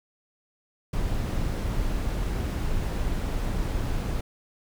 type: noise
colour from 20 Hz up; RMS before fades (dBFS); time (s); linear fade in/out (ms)
brown; -27; 0.93-4.21; 5
effects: none